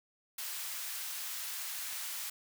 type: high-pass noise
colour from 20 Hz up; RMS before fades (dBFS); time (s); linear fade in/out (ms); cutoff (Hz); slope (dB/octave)
white; -40; 0.38-2.3; 5; 1100; 12
effects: none